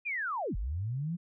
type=linear two-way sweep; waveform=sine; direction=down then up; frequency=2500 to 40 to 178.8 Hz; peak=-31 dBFS; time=0.05-1.17 s; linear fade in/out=20 ms; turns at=0.56 s; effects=none